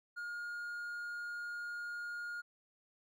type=tone; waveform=triangle; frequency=1424 Hz; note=F6; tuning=33 cents sharp; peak=-38 dBFS; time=0.16-2.42 s; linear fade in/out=20 ms; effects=none